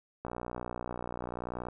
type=click train; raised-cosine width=1 ms; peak=-23 dBFS; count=88; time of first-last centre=0.25-1.686 s; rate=60.6 Hz; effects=none